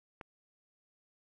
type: click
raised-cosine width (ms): 0.5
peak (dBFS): -29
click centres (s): 0.212
effects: none